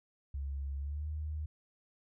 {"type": "tone with pitch glide", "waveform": "sine", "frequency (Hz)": [69.3, 76.45], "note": ["C#2", "D#2"], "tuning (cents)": [0, -30], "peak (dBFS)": -35, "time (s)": [0.34, 1.46], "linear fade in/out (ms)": 5, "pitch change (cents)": 170, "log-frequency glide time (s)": [0.78, 1.07], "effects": []}